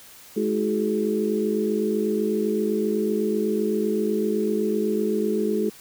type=tone cluster; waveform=sine; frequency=212.5 / 325.3 / 377.5 / 425.4 Hz; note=G#3 / E4 / F#4 / G#4; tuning=+40 / -23 / +35 / +42 cents; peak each=-25 / -29 / -27 / -25 dBFS; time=0.36-5.7 s; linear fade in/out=10 ms; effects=white hiss -47 dBFS RMS until 5.8 s